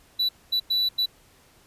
triangle tone bursts at uneven times, 3956 Hz, B7, 2 cents sharp, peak -19 dBFS, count 4, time 0.19-0.29 / 0.52-0.6 / 0.7-0.89 / 0.98-1.06 s, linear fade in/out 10 ms, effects pink hiss -57 dBFS RMS until 1.66 s + resampled to 32000 Hz

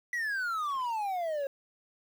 triangle exponential sweep, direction down, 1975.5 to 540 Hz, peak -28 dBFS, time 0.13-1.47 s, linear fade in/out 2 ms, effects 9-bit

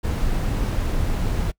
brown noise, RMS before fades -22 dBFS, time 0.03-1.52 s, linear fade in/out 20 ms, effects noise-tail reverb RT60 0.1 s tail -24 dB re dry

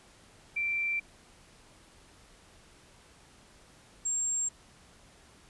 sine tone pair in turn, 2349 / 7458 Hz, D7 / A#8, 0 / 0 cents, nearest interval octave + minor sixth, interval 2000 cents, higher second, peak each -28 dBFS, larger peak neither, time 0.56-1 / 4.05-4.49 s, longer neither, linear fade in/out 10 ms, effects pink hiss -58 dBFS RMS until 5.49 s + resampled to 24000 Hz

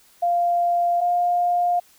sine tone pair in turn, 696 / 705.3 Hz, F5 / F5, -6 / +17 cents, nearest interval unison, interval 23 cents, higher second, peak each -17 / -17 dBFS, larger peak neither, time 0.22-1.01 / 1.01-1.8 s, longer neither, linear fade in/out 10 ms, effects white hiss -55 dBFS RMS until 1.98 s

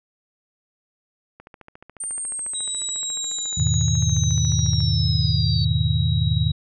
click train, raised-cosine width 0.5 ms, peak -27 dBFS, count 49, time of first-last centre 1.4-4.804 s, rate 14.1 Hz
sine linear sweep, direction down, 8870 to 4495 Hz, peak -26 dBFS, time 2-5.65 s, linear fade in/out 5 ms
sine tone, 3838 Hz, A#7, 50 cents sharp, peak -29 dBFS, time 2.54-6.52 s, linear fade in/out 10 ms
sine chord, E major seventh, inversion none, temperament equal, 82.41 / 103.83 / 123.47 / 155.56 Hz, E2 / G#2 / B2 / D#3, 0 / 0 / 0 / 0 cents, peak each -23 dBFS, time 3.57-6.52 s, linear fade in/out 10 ms
effects none

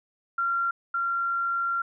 sine tone pair in turn, 1377 / 1377 Hz, F6 / F6, -25 / -25 cents, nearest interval unison, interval 0 cents, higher neither, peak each -23 / -24 dBFS, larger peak first, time 0.38-0.71 / 0.94-1.82 s, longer second, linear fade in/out 5 ms, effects none

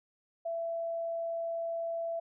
sine tone, 668 Hz, E5, 23 cents sharp, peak -32 dBFS, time 0.45-2.2 s, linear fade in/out 10 ms, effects none

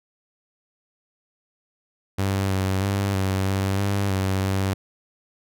sawtooth tone with pitch steps, 97.4 / 95.3 / 99.1 / 95.7 / 96.9 / 99.9 / 95.6 / 96.4 Hz, G2 / G2 / G2 / G2 / G2 / G2 / G2 / G2, -11 / -48 / +19 / -41 / -20 / +33 / -43 / -28 cents, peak -17 dBFS, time 2.18-4.74 s, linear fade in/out 10 ms, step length 320 ms, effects none

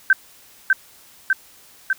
sine tone with echo, 1552 Hz, G6, 18 cents flat, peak -9 dBFS, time 0.1-0.13 s, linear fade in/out 2 ms, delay 600 ms, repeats 3, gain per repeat -2 dB, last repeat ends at 1.93 s, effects white hiss -49 dBFS RMS until 1.98 s

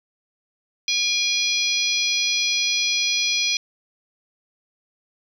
harmonic tone with a mistuned harmonic, 830 Hz, G#5, 1 cent flat, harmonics 3 / 4 / 5 / 6 / 7, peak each -24 / -25 / -26 / -27 / -27 dBFS, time 0.88-3.57 s, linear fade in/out 2 ms, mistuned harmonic 3, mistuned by -51 cents, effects 8-bit

